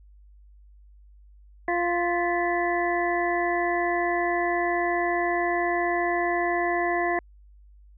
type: harmonic tone with a mistuned harmonic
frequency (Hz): 348.2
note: F4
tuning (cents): -5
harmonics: 1 / 2 / 3 / 5 / 6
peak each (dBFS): -27 / -26 / -32 / -31 / -31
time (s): 1.68-7.19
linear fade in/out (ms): 2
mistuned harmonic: 6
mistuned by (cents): -85
effects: added 50 Hz sine -49 dBFS peak until 7.97 s